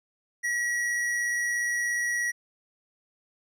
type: tone with amplitude modulation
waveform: square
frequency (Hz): 1919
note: A#6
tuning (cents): +50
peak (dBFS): -25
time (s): 0.43-2.32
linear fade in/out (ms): 20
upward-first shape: sine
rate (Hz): 117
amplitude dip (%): 25
effects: low-pass 11000 Hz 12 dB/octave